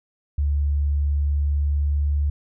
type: tone with pitch glide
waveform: sine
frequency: 72.1 to 72.56 Hz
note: D2 to D2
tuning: -31 to -20 cents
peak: -18 dBFS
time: 0.38-2.3 s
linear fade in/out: 5 ms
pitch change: +11 cents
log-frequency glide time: 1.07-2.13 s
effects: none